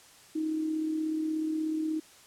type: tone with amplitude modulation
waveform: sine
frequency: 313.9 Hz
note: D#4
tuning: 15 cents sharp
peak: -26 dBFS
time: 0.35-2 s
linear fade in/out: 10 ms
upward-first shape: sine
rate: 36.6 Hz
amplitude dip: 40%
effects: white hiss -55 dBFS RMS until 2.26 s + low-pass 10000 Hz 12 dB/octave